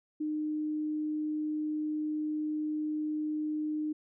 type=tone; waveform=sine; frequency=305.2 Hz; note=D#4; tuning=33 cents flat; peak=-30 dBFS; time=0.2-3.93 s; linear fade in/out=10 ms; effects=none